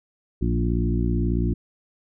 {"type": "harmonic tone with a mistuned harmonic", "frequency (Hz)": 58.27, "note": "A#1", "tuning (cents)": 0, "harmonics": [1, 2, 3, 4, 5, 6], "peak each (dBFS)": [-23, -26, -28, -29, -30, -31], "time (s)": [0.41, 1.54], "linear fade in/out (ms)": 10, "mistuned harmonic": 3, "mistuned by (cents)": 31, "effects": []}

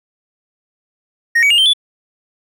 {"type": "tone with pitch steps", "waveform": "triangle", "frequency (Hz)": [1863, 2266, 2836, 3126, 3453], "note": ["A#6", "C#7", "F7", "G7", "A7"], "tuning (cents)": [-2, 37, 26, -6, -33], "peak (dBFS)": -7, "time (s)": [1.35, 1.735], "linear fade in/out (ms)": 10, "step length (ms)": 77, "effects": []}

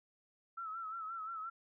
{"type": "tone with vibrato", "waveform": "sine", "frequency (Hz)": 1318.5, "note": "E6", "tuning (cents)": 0, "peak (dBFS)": -40, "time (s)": [0.57, 1.5], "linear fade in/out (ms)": 10, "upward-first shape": "sine", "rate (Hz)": 5.7, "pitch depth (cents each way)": 65, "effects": []}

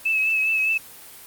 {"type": "tone with vibrato", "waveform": "sine", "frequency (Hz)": 2600, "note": "E7", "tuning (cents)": -24, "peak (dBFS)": -18, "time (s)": [0.05, 0.78], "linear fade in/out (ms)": 10, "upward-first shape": "triangle", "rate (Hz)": 4.9, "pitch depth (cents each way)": 41, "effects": ["white hiss -43 dBFS RMS until 1.26 s", "Opus 32 kbps"]}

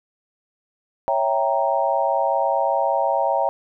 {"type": "chord", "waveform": "sine", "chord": "C# diminished seventh", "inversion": "none", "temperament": "equal", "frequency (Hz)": [554.4, 659.3, 784, 932.3], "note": ["C#5", "E5", "G5", "Bb5"], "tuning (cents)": [0, 0, 0, 0], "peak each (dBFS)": -23, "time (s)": [1.08, 3.49], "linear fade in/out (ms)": 0, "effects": []}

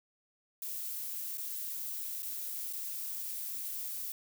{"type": "noise with dropouts", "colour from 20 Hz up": "violet", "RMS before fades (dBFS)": -39, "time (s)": [0.62, 4.12], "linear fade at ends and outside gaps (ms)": 1, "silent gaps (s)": [[1.373, 1.38], [2.222, 2.229], [2.727, 2.733]], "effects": []}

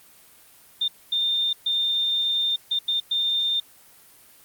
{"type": "tone bursts at uneven times", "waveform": "sine", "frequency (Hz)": 3615, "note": "A7", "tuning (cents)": 46, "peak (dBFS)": -20, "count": 6, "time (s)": [[0.81, 0.88], [1.12, 1.53], [1.66, 2.56], [2.71, 2.79], [2.88, 3], [3.11, 3.6]], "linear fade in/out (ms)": 5, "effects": ["white hiss -52 dBFS RMS until 4.44 s", "Opus 32 kbps"]}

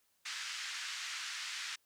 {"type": "band-pass noise", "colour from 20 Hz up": "pink", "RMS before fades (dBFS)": -42, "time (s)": [0.25, 1.76], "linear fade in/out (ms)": 10, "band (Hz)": [1500, 6900], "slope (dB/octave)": 24, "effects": ["white hiss -75 dBFS RMS until 1.85 s"]}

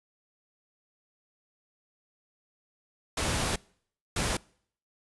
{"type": "noise bursts at uneven times", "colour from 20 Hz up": "pink", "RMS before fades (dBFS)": -29, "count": 2, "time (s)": [[3.17, 3.56], [4.16, 4.37]], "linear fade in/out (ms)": 5, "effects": ["noise-tail reverb RT60 0.6 s tail -25 dB re dry", "resampled to 24000 Hz"]}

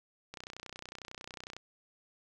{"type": "click train", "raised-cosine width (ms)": 0.2, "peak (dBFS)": -26, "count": 39, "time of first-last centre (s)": [0.34, 1.566], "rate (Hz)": 31, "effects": []}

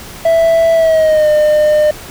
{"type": "tone with pitch glide", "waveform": "triangle", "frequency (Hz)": [660, 605.2], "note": ["E5", "D#5"], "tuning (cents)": [2, -48], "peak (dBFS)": -5, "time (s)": [0.25, 1.91], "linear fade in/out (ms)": 5, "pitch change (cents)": -150, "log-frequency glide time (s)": [0.74, 1.29], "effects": ["pink hiss -31 dBFS RMS until 2.1 s"]}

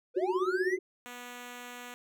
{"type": "linear sweep", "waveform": "triangle", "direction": "up", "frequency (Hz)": [466.2, 2093], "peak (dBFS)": -31, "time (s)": [0.14, 0.78], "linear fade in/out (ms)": 50}
{"type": "tone with tremolo", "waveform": "sine", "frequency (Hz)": 370, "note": "F#4", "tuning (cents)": 0, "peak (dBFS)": -23, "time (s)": [0.16, 0.79], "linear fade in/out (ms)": 10, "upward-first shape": "triangle", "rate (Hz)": 16, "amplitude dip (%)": 100}
{"type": "tone", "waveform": "5% pulse", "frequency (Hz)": 244.8, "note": "B3", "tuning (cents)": -15, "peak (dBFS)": -31, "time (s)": [1.06, 1.94], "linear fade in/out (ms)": 0}
{"effects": []}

